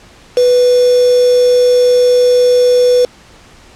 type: tone with quantisation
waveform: sine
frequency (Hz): 493.9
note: B4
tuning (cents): 0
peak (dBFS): -6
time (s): 0.37-3.05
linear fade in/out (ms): 2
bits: 3
effects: pink hiss -41 dBFS RMS until 3.75 s + low-pass 7000 Hz 12 dB/octave